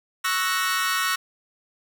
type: chord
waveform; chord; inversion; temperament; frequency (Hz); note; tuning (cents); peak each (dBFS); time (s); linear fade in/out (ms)
sawtooth; F# dominant seventh; second; equal; 1108.7 / 1318.5 / 1480 / 1864.7; C#6 / E6 / F#6 / A#6; 0 / 0 / 0 / 0; -24; 0.24-1.16; 10
effects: none